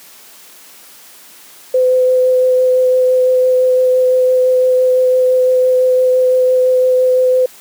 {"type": "tone with vibrato", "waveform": "sine", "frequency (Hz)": 509, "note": "C5", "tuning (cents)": -48, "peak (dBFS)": -8, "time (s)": [1.74, 7.46], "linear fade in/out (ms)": 5, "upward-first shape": "sine", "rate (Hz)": 5.9, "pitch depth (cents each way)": 9, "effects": ["white hiss -40 dBFS RMS until 7.6 s", "high-pass 200 Hz 12 dB/octave"]}